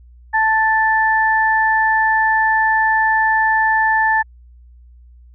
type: tone pair together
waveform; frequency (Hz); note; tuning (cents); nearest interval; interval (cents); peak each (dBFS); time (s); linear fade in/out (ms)
sine; 880 / 1760; A5 / A6; 0 / 0; octave; 1200; -15; 0.33-4.23; 20
effects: added 60 Hz sine -41 dBFS peak until 5.34 s